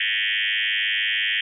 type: tone with frequency modulation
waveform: sine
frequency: 2497 Hz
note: D#7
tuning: 6 cents sharp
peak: -20 dBFS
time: 0-1.41 s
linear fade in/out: 5 ms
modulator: 106 Hz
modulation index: 7.3
effects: none